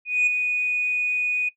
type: tone with ADSR envelope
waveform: sine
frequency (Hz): 2476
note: D#7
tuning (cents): -9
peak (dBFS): -13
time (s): 0.05-1.49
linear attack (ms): 220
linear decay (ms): 8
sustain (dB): -7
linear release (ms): 6
effects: noise-tail reverb RT60 0.1 s tail -19 dB re dry + tanh soft clip ceiling -14 dBFS